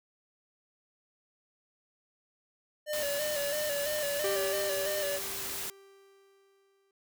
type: tone with vibrato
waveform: square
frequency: 587.3 Hz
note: D5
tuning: in tune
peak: -32 dBFS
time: 2.86-5.2 s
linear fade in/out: 50 ms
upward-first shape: square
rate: 3 Hz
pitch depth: 46 cents each way
type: noise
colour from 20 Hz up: white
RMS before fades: -37 dBFS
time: 2.93-5.7 s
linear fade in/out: 2 ms
type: tone with exponential decay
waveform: 45% pulse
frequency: 392 Hz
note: G4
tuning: in tune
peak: -30 dBFS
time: 4.24-6.91 s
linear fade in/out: 2 ms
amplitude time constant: 580 ms
effects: none